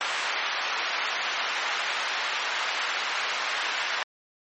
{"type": "band-pass noise", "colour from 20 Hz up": "white", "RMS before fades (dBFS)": -29, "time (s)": [0.01, 4.03], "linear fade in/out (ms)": 0, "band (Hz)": [850, 2400], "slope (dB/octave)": 12, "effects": ["MP3 32 kbps"]}